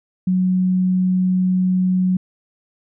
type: tone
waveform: sine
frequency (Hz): 184.3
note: F#3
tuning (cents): -7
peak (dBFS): -14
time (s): 0.27-2.17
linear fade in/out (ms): 5
effects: none